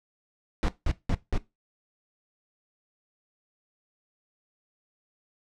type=noise bursts; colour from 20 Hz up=brown; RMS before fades=-24 dBFS; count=4; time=0.63-1.378 s; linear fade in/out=0 ms; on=52 ms; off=180 ms; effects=noise-tail reverb RT60 0.2 s tail -17 dB re dry + low-pass 6000 Hz 12 dB/octave